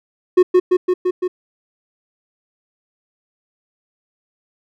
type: tone with echo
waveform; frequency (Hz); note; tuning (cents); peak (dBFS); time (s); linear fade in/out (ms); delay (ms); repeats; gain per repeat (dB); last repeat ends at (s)
triangle; 364; F#4; -28; -4; 0.37-0.43; 10; 170; 5; -2; 1.28
effects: none